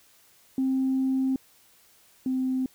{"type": "tone pair in turn", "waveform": "sine", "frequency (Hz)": [263.8, 259.3], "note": ["C4", "C4"], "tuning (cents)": [14, -15], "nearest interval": "unison", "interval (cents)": 29, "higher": "first", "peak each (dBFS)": [-21, -23], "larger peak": "first", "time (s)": [[0.58, 1.36], [2.26, 2.66]], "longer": "first", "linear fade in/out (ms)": 2, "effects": ["tanh soft clip ceiling -18 dBFS", "white hiss -59 dBFS RMS until 2.74 s"]}